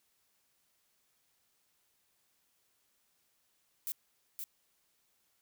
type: noise with echo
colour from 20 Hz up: violet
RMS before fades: -37 dBFS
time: 3.87-3.92 s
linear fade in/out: 0 ms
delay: 520 ms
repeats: 1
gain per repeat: -4 dB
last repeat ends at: 4.44 s
effects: white hiss -75 dBFS RMS until 5.41 s